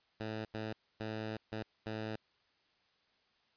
10% pulse tone bursts at uneven times, 109.3 Hz, A2, 11 cents flat, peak -30 dBFS, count 5, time 0.2-0.45 / 0.54-0.73 / 1-1.37 / 1.52-1.63 / 1.86-2.16 s, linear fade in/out 5 ms, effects white hiss -73 dBFS RMS until 3.56 s + resampled to 11025 Hz

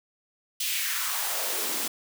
white noise with high-pass filter sweep, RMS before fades -29 dBFS, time 0.6-1.88 s, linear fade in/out 5 ms, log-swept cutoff 3200 to 200 Hz, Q 2.2, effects none

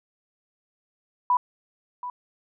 sine tone with echo, 987.8 Hz, B5, in tune, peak -17 dBFS, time 1.3-1.37 s, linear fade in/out 2 ms, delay 730 ms, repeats 1, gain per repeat -13 dB, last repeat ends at 2.1 s, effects none

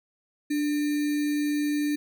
sine tone with sample-and-hold, 294.5 Hz, D4, 5 cents sharp, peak -23 dBFS, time 0.5-1.96 s, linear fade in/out 10 ms, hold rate 2100 Hz, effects none

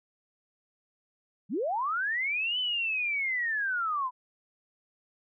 sine linear two-way sweep, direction up then down, 155.56 to 3044 to 976 Hz, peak -27 dBFS, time 1.49-4.11 s, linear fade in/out 50 ms, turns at 2.59 s, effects none

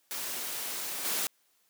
white noise with level steps, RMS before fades -36 / -31 dBFS, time 0.11-1.27 s, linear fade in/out 0 ms, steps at 1.04 s, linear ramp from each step 20 ms, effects white hiss -70 dBFS RMS until 1.69 s + high-pass 200 Hz 12 dB/octave

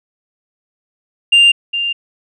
sine tone with echo, 2794 Hz, F7, in tune, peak -3 dBFS, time 1.32-1.52 s, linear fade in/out 10 ms, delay 410 ms, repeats 1, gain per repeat -12 dB, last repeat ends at 1.93 s, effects tanh soft clip ceiling -4 dBFS

